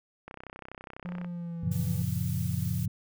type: click train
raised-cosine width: 0.5 ms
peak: -27 dBFS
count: 32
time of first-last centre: 0.28-1.246 s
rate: 32.1 Hz
type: tone with pitch glide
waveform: triangle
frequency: 177.2 to 165.33 Hz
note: F3 to E3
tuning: +25 to +5 cents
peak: -32 dBFS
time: 1.05-2.02 s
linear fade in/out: 0 ms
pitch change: -120 cents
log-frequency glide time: 1.2-1.69 s
type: chord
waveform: sine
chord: Gb major seventh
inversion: none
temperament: equal with one note detuned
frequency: 92.5 / 114.47 / 138.59 / 174.61 Hz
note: Gb2 / Bb2 / Db3 / F3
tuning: 0 / -31 / 0 / 0 cents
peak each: -33 dBFS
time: 1.63-2.88 s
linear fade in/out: 5 ms
type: noise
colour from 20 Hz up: blue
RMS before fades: -44 dBFS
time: 1.71-2.86 s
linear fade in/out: 10 ms
effects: none